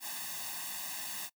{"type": "noise with comb filter", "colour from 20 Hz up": "white", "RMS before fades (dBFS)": -40, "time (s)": [0, 1.3], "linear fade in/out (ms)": 50, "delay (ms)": 1.1, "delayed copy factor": 1, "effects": ["noise-tail reverb RT60 0.1 s tail -23 dB re dry", "high-pass 200 Hz 12 dB/octave"]}